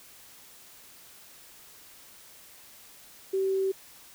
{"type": "tone", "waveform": "sine", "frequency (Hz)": 384.5, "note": "G4", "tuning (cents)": -33, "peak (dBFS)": -24, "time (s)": [3.33, 3.72], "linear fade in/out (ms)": 10, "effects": ["white hiss -52 dBFS RMS until 4.14 s"]}